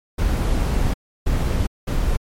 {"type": "noise bursts at uneven times", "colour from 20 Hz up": "brown", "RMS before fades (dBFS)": -19, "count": 3, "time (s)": [[0.18, 0.94], [1.26, 1.67], [1.87, 2.17]], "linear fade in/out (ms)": 10, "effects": ["MP3 64 kbps"]}